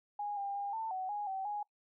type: tone with pitch steps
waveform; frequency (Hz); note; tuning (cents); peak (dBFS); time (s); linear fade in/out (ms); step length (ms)
sine; 824 / 799 / 806 / 892 / 750 / 827 / 768 / 829; G#5 / G5 / G5 / A5 / F#5 / G#5 / G5 / G#5; -14 / +33 / +48 / +23 / +23 / -8 / -36 / -3; -35; 0.19-1.63; 5; 180
effects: noise-tail reverb RT60 0.1 s tail -22 dB re dry